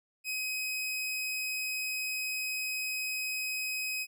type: tone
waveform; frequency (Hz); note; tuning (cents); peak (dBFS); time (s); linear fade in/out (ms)
sawtooth; 2528; D#7; +27; -29; 0.24-4.07; 50
effects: none